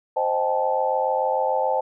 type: chord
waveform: sine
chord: A half-diminished seventh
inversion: first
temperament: equal with one note detuned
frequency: 523.3 / 622.3 / 784 / 870.9 Hz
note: C5 / Eb5 / G5 / A5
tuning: 0 / 0 / 0 / -18 cents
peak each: -24 / -27 / -26 / -24 dBFS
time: 0.16-1.81 s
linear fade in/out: 10 ms
effects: none